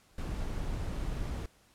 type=noise; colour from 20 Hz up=brown; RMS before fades=-35 dBFS; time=0.18-1.46 s; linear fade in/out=2 ms; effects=pink hiss -64 dBFS RMS until 1.74 s + low-pass 12000 Hz 12 dB/octave